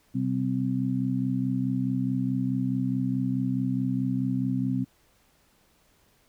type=harmonic tone; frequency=64.7 Hz; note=C2; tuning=19 cents flat; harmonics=2 / 3 / 4; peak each=-29 / -30 / -27 dBFS; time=0.14-4.85 s; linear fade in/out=20 ms; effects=pink hiss -64 dBFS RMS until 6.28 s